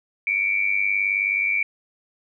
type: tone pair together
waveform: sine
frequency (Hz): 2250 / 2349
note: C#7 / D7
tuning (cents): +25 / 0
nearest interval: minor second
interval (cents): 75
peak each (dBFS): -22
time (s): 0.27-1.63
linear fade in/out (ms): 2
effects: none